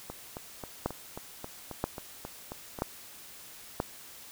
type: two click trains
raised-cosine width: 1 ms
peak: -24 / -14 dBFS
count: 11 / 4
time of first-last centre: 0.1-2.788 / 0.86-3.801 s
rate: 3.72 / 1.02 Hz
effects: white hiss -49 dBFS RMS until 4.31 s